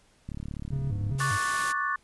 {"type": "click train", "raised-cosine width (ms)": 5, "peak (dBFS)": -24, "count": 32, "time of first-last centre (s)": [0.29, 1.151], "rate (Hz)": 36}
{"type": "tone with vibrato", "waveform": "triangle", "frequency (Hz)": 117.2, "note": "A#2", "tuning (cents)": 10, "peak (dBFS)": -26, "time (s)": [0.71, 1.38], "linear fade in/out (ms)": 20, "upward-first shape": "square", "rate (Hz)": 2.5, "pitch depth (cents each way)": 260}
{"type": "noise", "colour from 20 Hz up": "white", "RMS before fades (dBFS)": -34, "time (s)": [1.18, 1.73], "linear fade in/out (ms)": 20}
{"type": "chord", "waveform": "sine", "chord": "D major seventh", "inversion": "third", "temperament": "equal", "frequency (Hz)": [1108.7, 1174.7, 1480, 1760], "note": ["C#6", "D6", "F#6", "A6"], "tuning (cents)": [0, 0, 0, 0], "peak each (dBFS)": [-30, -33, -33, -31], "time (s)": [1.2, 1.96], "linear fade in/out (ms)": 5}
{"effects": ["pink hiss -63 dBFS RMS until 2.03 s", "resampled to 24000 Hz"]}